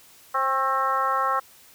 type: harmonic tone with a mistuned harmonic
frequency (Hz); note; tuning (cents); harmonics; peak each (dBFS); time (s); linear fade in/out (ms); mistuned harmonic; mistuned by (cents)
265; C4; +22; 2 / 3 / 4 / 5 / 6 / 7; -31 / -29 / -24 / -25 / -37 / -36; 0.34-1.4; 10; 4; +39
effects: white hiss -52 dBFS RMS until 1.74 s